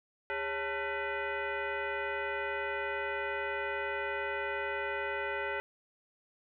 sine tone with frequency modulation, 554.4 Hz, C#5, in tune, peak -32 dBFS, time 0.3-5.6 s, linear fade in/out 0 ms, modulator 480 Hz, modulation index 3.7, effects none

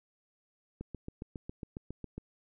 click train, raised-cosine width 3 ms, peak -27 dBFS, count 11, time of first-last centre 0.81-2.18 s, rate 7.3 Hz, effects none

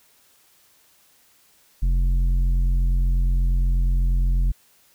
sine tone with tanh clipping, 44.18 Hz, F1, 21 cents sharp, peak -18 dBFS, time 1.82-4.52 s, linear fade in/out 10 ms, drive 8 dB, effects white hiss -58 dBFS RMS until 4.94 s

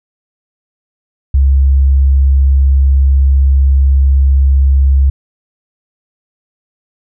sine tone, 67.9 Hz, C#2, 35 cents flat, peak -5 dBFS, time 1.34-5.1 s, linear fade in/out 5 ms, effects none

